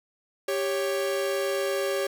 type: tone pair together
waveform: 45% pulse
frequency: 393.6 / 554.4 Hz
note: G4 / C#5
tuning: +7 / 0 cents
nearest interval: tritone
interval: 593 cents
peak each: -28 dBFS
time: 0.48-2.07 s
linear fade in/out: 5 ms
effects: none